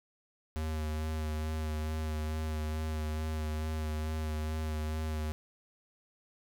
square tone with vibrato, 77.78 Hz, D#2, in tune, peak -33 dBFS, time 0.56-5.32 s, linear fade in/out 0 ms, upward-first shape sine, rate 2.3 Hz, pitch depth 20 cents each way, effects none

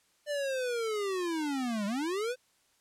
square linear two-way sweep, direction down then up, 597 to 196 to 519 Hz, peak -31 dBFS, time 0.26-2.36 s, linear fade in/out 50 ms, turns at 1.86 s, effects white hiss -69 dBFS RMS until 2.8 s + low-pass 10000 Hz 12 dB/octave

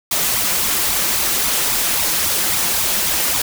white noise with flanger, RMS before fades -18 dBFS, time 0.11-3.42 s, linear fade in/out 5 ms, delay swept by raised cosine 0.83 to 5.93 ms, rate 3.7 Hz, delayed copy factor +0.65, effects none

